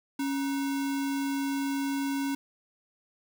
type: tone with sample-and-hold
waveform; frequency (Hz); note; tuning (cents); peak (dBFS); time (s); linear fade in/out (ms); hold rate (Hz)
sine; 276.4; C#4; -5; -27; 0.19-2.35; 5; 1225
effects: none